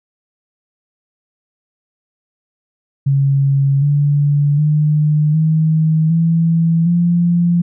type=tone with pitch steps; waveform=sine; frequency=138.3 / 144.59 / 151.17 / 158.04 / 165.23 / 172.74 Hz; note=C#3 / D3 / D#3 / D#3 / E3 / F3; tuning=-4 / -27 / -50 / +27 / +4 / -19 cents; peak=-10 dBFS; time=3.06-7.62 s; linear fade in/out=10 ms; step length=760 ms; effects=none